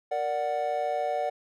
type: chord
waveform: triangle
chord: Bb augmented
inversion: none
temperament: equal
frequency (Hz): 466.2 / 587.3 / 740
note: Bb4 / D5 / F#5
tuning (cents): 0 / 0 / 0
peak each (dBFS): -33 / -28 / -27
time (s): 0.11-1.3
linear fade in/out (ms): 10
effects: none